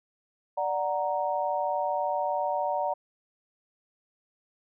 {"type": "chord", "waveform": "sine", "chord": "D augmented", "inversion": "none", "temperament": "equal", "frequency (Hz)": [587.3, 740, 932.3], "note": ["D5", "F#5", "A#5"], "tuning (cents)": [0, 0, 0], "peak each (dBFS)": -30, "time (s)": [0.57, 2.94], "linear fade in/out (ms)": 10, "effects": []}